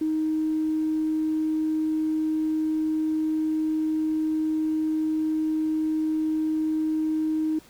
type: tone with tanh clipping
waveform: triangle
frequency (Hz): 312.9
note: D#4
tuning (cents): +10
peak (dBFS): -22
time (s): 0.01-7.59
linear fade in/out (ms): 5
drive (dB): 4
effects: pink hiss -53 dBFS RMS until 7.69 s